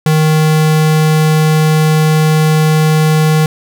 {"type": "tone", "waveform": "square", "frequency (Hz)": 155.8, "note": "D#3", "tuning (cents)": 3, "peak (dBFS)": -8, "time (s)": [0.06, 3.46], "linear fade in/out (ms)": 2, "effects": []}